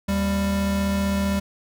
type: tone pair together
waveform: square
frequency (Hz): 77.78 / 197.87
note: D#2 / G3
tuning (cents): 0 / +16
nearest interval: octave + major third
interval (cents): 1616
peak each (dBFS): -28 / -22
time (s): 0.08-1.4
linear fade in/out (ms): 10
effects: none